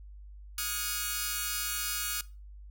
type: tone cluster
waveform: 5% pulse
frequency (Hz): 1248 / 1438 / 1665 / 2234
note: D#6 / F#6 / G#6 / C#7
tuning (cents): +5 / -50 / +4 / +13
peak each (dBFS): -25 / -23 / -28 / -30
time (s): 0.58-2.21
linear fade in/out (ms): 2
effects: noise-tail reverb RT60 0.3 s tail -20 dB re dry + added 50 Hz sine -45 dBFS peak until 2.7 s